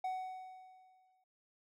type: tone with exponential decay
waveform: triangle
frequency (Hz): 747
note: F#5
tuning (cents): +16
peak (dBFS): -32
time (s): 0.04-1.24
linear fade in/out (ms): 5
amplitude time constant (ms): 260
effects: none